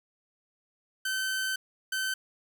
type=tone bursts at uneven times; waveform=sawtooth; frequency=1536 Hz; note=G6; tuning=36 cents flat; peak=-25 dBFS; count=2; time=1.05-1.56 / 1.92-2.14 s; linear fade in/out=5 ms; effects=none